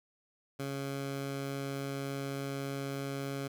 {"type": "tone", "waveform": "15% pulse", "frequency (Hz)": 138.2, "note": "C#3", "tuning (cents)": -5, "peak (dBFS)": -29, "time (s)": [0.59, 3.48], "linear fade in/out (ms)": 10, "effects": []}